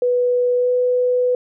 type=tone with pitch glide; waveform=sine; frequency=492.4 to 497 Hz; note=B4 to B4; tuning=-5 to +11 cents; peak=-14 dBFS; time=0.02-1.35 s; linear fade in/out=2 ms; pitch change=+16 cents; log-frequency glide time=0.56-0.71 s; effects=none